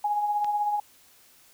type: tone with tremolo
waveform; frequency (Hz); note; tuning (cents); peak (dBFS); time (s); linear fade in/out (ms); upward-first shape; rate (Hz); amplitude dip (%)
sine; 830.6; G#5; 0; -21; 0.04-0.8; 5; triangle; 16; 50
type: click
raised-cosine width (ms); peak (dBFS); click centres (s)
0.2; -23; 0.445
effects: white hiss -57 dBFS RMS until 1.53 s